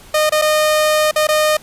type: tone with dropouts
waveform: sawtooth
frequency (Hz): 613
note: D#5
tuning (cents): -26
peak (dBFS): -8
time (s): 0.14-1.57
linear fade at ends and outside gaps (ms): 5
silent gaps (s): 0.295-0.321 / 0.416-0.42 / 1.112-1.159 / 1.271-1.287
effects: pink hiss -42 dBFS RMS until 1.62 s + resampled to 32000 Hz